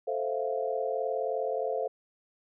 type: chord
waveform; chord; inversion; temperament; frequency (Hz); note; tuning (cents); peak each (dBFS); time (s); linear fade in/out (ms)
sine; F major seventh; first; equal; 440 / 523.3 / 659.3 / 698.5; A4 / C5 / E5 / F5; 0 / 0 / 0 / 0; -33 / -32 / -36 / -35; 0.07-1.88; 10
effects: none